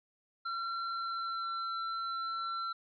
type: tone with pitch glide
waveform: square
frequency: 1362 to 1349.5 Hz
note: F6 to E6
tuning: -44 to +40 cents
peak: -35 dBFS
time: 0.45-2.73 s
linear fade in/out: 10 ms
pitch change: -16 cents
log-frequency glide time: 0.9-1.52 s
effects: resampled to 11025 Hz + 12-bit